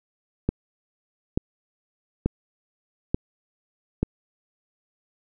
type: click train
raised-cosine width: 3 ms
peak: -8 dBFS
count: 5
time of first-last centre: 0.49-4.03 s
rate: 1.13 Hz
effects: none